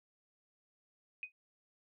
sine tone with exponential decay, 2500 Hz, D#7, 8 cents sharp, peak -35 dBFS, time 1.23-1.32 s, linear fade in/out 1 ms, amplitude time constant 18 ms, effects none

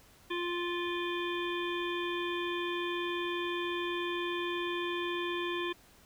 harmonic tone, 349.2 Hz, F4, in tune, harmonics 1 / 3 / 5 / 7 / 9 / 10, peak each -34 / -39 / -41 / -42 / -44 / -44 dBFS, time 0.3-5.73 s, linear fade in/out 10 ms, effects pink hiss -60 dBFS RMS until 6.05 s

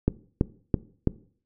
click train, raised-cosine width 3 ms, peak -7 dBFS, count 4, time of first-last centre 0.08-1.073 s, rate 3.02 Hz, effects noise-tail reverb RT60 0.5 s tail -19 dB re dry

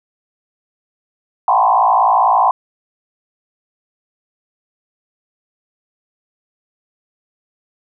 sine tone with frequency modulation, 887 Hz, A5, 14 cents sharp, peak -9 dBFS, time 1.48-2.51 s, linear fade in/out 2 ms, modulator 55.6 Hz, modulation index 3.2, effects none

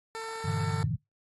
15% pulse tone, 448 Hz, A4, 31 cents sharp, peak -29 dBFS, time 0.15-0.83 s, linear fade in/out 0 ms
sine chord, E half-diminished seventh, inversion first, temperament just, 98.89 / 118.67 / 148.33 / 164.81 Hz, G2 / Bb2 / D3 / E3, +16 / +31 / +18 / 0 cents, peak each -32 / -35 / -32 / -35 dBFS, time 0.44-0.96 s, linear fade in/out 10 ms
effects noise-tail reverb RT60 0.2 s tail -25 dB re dry + AAC 32 kbps

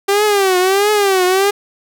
sawtooth tone with vibrato, 392 Hz, G4, in tune, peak -7 dBFS, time 0.08-1.51 s, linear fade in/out 10 ms, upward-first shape triangle, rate 1.5 Hz, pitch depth 150 cents each way, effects none

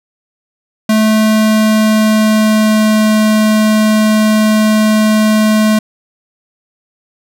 square tone with pitch glide, 217.1 to 215.5 Hz, A3 to A3, -23 to -36 cents, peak -8 dBFS, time 0.89-5.79 s, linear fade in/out 5 ms, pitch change -13 cents, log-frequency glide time 1.07-3.15 s, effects none

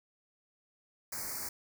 white band-stop noise, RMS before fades -39 dBFS, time 1.12-1.49 s, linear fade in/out 5 ms, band 2300 to 4400 Hz, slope 96 dB/octave, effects none

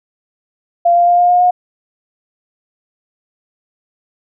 sine tone with pitch steps, 691 / 696.6 / 702.3 / 708 / 713.7 / 719.5 Hz, F5 / F5 / F5 / F5 / F5 / F#5, -19 / -5 / +10 / +23 / +37 / -49 cents, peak -7 dBFS, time 0.85-1.51 s, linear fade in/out 10 ms, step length 110 ms, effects none

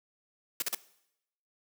white noise bursts, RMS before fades -31 dBFS, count 3, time 0.6-0.748 s, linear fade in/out 2 ms, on 22 ms, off 41 ms, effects noise-tail reverb RT60 0.8 s tail -19 dB re dry + high-pass 200 Hz 12 dB/octave

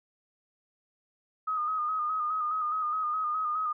sine tone with vibrato, 1244.5 Hz, D#6, in tune, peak -27 dBFS, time 1.47-3.73 s, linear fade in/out 10 ms, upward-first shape square, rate 4.8 Hz, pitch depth 37 cents each way, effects none

